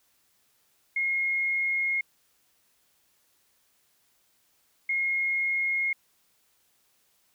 sine tone pair in turn, 2151 / 2151 Hz, C7 / C7, +47 / +47 cents, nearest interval unison, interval 0 cents, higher neither, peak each -24 dBFS, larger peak neither, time 0.96-2.01 / 4.89-5.93 s, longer first, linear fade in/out 5 ms, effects white hiss -68 dBFS RMS until 7.34 s

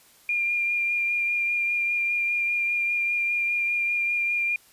sine tone with vibrato, 2403 Hz, D7, 39 cents sharp, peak -22 dBFS, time 0.29-4.56 s, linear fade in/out 2 ms, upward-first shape triangle, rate 5 Hz, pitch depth 19 cents each way, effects white hiss -56 dBFS RMS until 4.72 s + resampled to 32000 Hz

